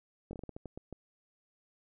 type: slowing click train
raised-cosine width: 2 ms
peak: -29 dBFS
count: 10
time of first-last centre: 0.31-0.927 s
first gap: 21 ms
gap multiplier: 1.28
effects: none